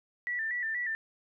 sine tone with vibrato, 1864.7 Hz, A#6, in tune, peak -30 dBFS, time 0.27-0.95 s, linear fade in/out 0 ms, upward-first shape square, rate 4.2 Hz, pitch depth 76 cents each way, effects none

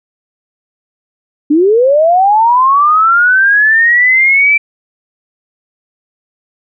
sine linear sweep, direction up, 282.8 to 2345 Hz, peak -5 dBFS, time 1.5-4.58 s, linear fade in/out 10 ms, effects none

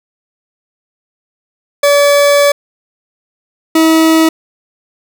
40% pulse tone pair in turn, 573 / 321.6 Hz, D5 / E4, -43 / -43 cents, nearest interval minor seventh, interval 1000 cents, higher first, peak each -5 dBFS, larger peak neither, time 1.83-2.52 / 3.75-4.29 s, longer first, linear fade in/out 5 ms, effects none

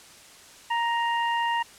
harmonic tone, 935 Hz, A#5, 5 cents sharp, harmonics 1 / 2 / 3, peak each -24 / -30 / -34 dBFS, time 0.7-1.63 s, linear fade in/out 10 ms, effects white hiss -49 dBFS RMS until 1.78 s + low-pass 9000 Hz 12 dB/octave

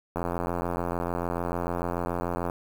click train, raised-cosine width 1 ms, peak -15 dBFS, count 204, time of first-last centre 0.16-2.499 s, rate 86.8 Hz, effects 7-bit

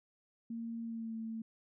sine tone with pitch glide, 230 to 224.2 Hz, A#3 to A3, -23 to +33 cents, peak -38 dBFS, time 0.5-1.42 s, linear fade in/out 5 ms, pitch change -44 cents, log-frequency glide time 0.83-1.15 s, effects none

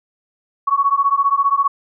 sine beating tone pair, 1108.7 / 1123.7 Hz, C#6 / C#6, 0 / +23 cents, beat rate 15 Hz, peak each -16 dBFS, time 0.67-1.68 s, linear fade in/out 10 ms, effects none

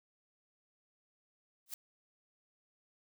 blue noise with exponential growth, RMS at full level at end -37 dBFS, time 1.66-1.74 s, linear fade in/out 2 ms, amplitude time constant 16 ms, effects none

